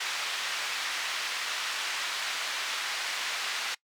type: band-pass noise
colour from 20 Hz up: pink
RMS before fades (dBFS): -33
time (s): 0-3.75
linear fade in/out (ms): 10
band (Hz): 1500 to 4900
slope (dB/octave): 12
effects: noise-tail reverb RT60 0.1 s tail -22 dB re dry